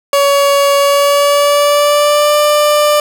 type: tone with pitch glide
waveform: 30% pulse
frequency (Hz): 563 to 593.7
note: C#5 to D5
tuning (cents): +27 to +19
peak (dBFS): -5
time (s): 0.13-3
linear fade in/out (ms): 2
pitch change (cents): +92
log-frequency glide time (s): 0.77-2.37
effects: none